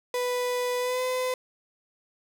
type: tone with pitch glide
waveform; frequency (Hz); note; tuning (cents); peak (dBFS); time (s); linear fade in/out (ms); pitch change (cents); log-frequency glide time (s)
35% pulse; 494.6 to 508.2; B4 to B4; +3 to +49; -24; 0.14-1.34; 2; +46; 0.79-1.02
effects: none